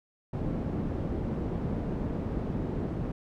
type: low-pass noise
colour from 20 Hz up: white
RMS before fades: -32 dBFS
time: 0.33-3.12 s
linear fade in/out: 5 ms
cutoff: 270 Hz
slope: 12 dB/octave
effects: none